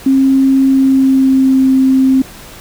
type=tone with pitch glide; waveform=sine; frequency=268.1 to 263.8 Hz; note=C4 to C4; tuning=+42 to +14 cents; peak=-6 dBFS; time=0.06-2.22 s; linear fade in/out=5 ms; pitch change=-28 cents; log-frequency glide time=0.65-1.66 s; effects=pink hiss -34 dBFS RMS until 2.6 s